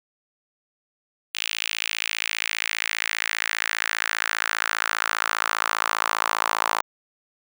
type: tone with high-pass filter sweep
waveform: sawtooth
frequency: 55 Hz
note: A1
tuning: in tune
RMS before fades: -26 dBFS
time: 1.34-6.82 s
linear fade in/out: 10 ms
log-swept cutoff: 2800 to 1000 Hz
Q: 2.7
effects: none